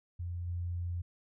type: tone with level steps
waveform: sine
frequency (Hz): 87.31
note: F2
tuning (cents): 0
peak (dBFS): -35 / -33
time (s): 0.19-1.02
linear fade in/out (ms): 10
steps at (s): 0.47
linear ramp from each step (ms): 10
effects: none